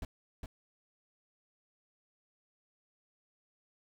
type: noise with echo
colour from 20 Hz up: brown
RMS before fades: -39 dBFS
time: 0.02-0.05 s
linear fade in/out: 2 ms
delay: 410 ms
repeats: 1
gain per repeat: -3 dB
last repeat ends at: 0.46 s
effects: none